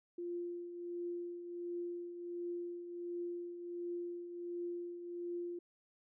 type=tone with tremolo; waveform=sine; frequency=348.3 Hz; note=F4; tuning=5 cents flat; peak=-37 dBFS; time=0.18-5.59 s; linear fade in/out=5 ms; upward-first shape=triangle; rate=1.4 Hz; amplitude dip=60%; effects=none